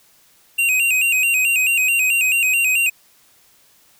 square tone with vibrato, 2637 Hz, E7, in tune, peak -15 dBFS, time 0.58-2.9 s, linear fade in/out 10 ms, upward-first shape square, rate 4.6 Hz, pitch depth 80 cents each way, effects white hiss -54 dBFS RMS until 3.99 s

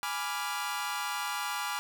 sawtooth chord, G# diminished seventh, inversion none, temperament equal, 830.6 / 987.8 / 1174.7 / 1396.9 Hz, G#5 / B5 / D6 / F6, 0 / 0 / 0 / 0 cents, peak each -34 dBFS, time 0.03-1.79 s, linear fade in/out 0 ms, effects none

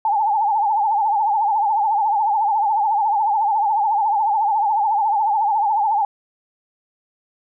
sine tone with vibrato, 847 Hz, G#5, 34 cents sharp, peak -15 dBFS, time 0.05-6.05 s, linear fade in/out 2 ms, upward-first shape triangle, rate 14 Hz, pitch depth 130 cents each way, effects none

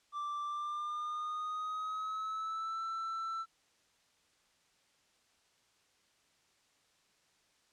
triangle tone with pitch glide, 1174 to 1333.1 Hz, D6 to E6, -1 to +19 cents, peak -34 dBFS, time 0.12-3.46 s, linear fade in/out 50 ms, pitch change +220 cents, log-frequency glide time 0.44-2.83 s, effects white hiss -71 dBFS RMS until 7.72 s + low-pass 7000 Hz 12 dB/octave

